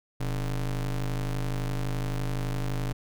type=ring-modulated tone; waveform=square; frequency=74.7 Hz; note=D2; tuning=30 cents sharp; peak=-25 dBFS; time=0.2-2.93 s; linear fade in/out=10 ms; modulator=48.8 Hz; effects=none